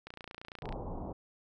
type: click train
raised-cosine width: 0.3 ms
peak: -28 dBFS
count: 20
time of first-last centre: 0.07-0.725 s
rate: 29 Hz
type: low-pass noise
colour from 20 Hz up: pink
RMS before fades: -40 dBFS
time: 0.62-1.13 s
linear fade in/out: 5 ms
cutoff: 1000 Hz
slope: 48 dB/octave
effects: none